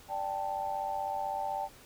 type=chord; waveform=sine; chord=D suspended fourth; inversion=none; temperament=equal; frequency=587.3 / 784 / 880 Hz; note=D5 / G5 / A5; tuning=0 / 0 / 0 cents; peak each=-40 / -34 / -36 dBFS; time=0.08-1.69 s; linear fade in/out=50 ms; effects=pink hiss -55 dBFS RMS until 1.85 s